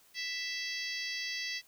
harmonic tone with a mistuned harmonic, 660 Hz, E5, 2 cents sharp, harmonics 3 / 4 / 5 / 6 / 7 / 8 / 9, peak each -39 / -43 / -44 / -47 / -41 / -44 / -48 dBFS, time 0.14-1.62 s, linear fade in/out 50 ms, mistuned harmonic 9, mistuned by +39 cents, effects white hiss -63 dBFS RMS until 1.67 s

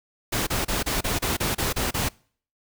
pink noise bursts, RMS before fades -25 dBFS, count 10, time 0.32-2.09 s, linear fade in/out 10 ms, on 150 ms, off 30 ms, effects noise-tail reverb RT60 0.5 s tail -25 dB re dry

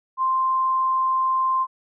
sine tone, 1046.5 Hz, C6, in tune, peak -18 dBFS, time 0.17-1.67 s, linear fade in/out 50 ms, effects none

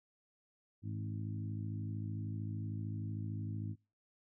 harmonic tone with a mistuned harmonic, 53.2 Hz, G#1, 42 cents sharp, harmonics 2 / 3 / 4 / 5 / 6, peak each -39 / -47 / -47 / -49 / -52 dBFS, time 0.82-3.76 s, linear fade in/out 50 ms, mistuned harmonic 2, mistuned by -41 cents, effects noise-tail reverb RT60 0.3 s tail -26 dB re dry

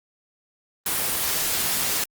white noise, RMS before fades -24 dBFS, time 0.86-2.04 s, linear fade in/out 2 ms, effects Opus 24 kbps

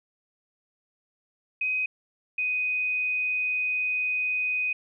sine tone pair in turn, 2515 / 2498 Hz, D#7 / D#7, +18 / +6 cents, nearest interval unison, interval 12 cents, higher first, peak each -24 dBFS, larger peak neither, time 1.61-1.86 / 2.38-4.73 s, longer second, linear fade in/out 5 ms, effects none

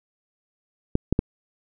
clicks, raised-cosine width 3 ms, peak -6 dBFS, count 3, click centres 0.954 / 1.126 / 1.191 s, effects none

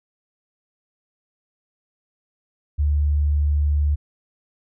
sine tone, 73.42 Hz, D2, in tune, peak -16 dBFS, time 2.78-3.96 s, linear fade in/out 20 ms, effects none

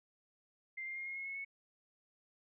sine tone with pitch steps, 2093 / 2111 / 2130 / 2148 / 2167 / 2186 / 2205 Hz, C7 / C7 / C7 / C7 / C#7 / C#7 / C#7, 0 / +15 / +30 / +45 / -40 / -25 / -10 cents, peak -40 dBFS, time 0.77-1.449 s, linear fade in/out 10 ms, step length 97 ms, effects none

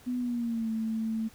sine tone with pitch glide, 248.2 to 222.4 Hz, B3 to A3, +9 to +19 cents, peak -28 dBFS, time 0.06-1.29 s, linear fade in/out 20 ms, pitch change -190 cents, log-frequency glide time 0.18-0.69 s, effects pink hiss -56 dBFS RMS until 1.34 s

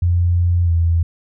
sine tone with pitch glide, 87.31 to 83.9 Hz, F2 to E2, 0 to +31 cents, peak -12 dBFS, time 0.02-1.03 s, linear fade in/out 5 ms, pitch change -69 cents, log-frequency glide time 0.64-0.71 s, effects none

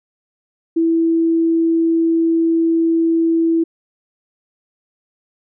sine tone, 329.6 Hz, E4, in tune, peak -12 dBFS, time 0.76-3.64 s, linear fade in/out 10 ms, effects none

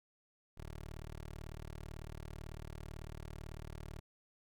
15% pulse tone, 38.03 Hz, D#1, 39 cents flat, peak -39 dBFS, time 0.57-4 s, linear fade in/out 10 ms, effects none

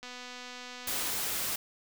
click train, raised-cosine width 0.2 ms, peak -27 dBFS, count 266, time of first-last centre 0.03-1.099 s, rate 248 Hz
white noise, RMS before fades -33 dBFS, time 0.87-1.56 s, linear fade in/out 5 ms
effects none

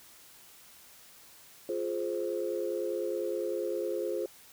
sine chord, F minor, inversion none, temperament just, 349.2 / 419.1 / 523.8 Hz, F4 / Ab4 / C5, 0 / +16 / +2 cents, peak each -34 dBFS, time 1.69-4.26 s, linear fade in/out 2 ms, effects tanh soft clip ceiling -21 dBFS + white hiss -55 dBFS RMS until 4.52 s

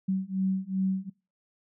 sine beating tone pair, 188.8 / 191.4 Hz, F#3 / G3, +35 / -41 cents, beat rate 2.6 Hz, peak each -29 dBFS, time 0.08-1.1 s, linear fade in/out 10 ms, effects noise-tail reverb RT60 0.3 s tail -24 dB re dry

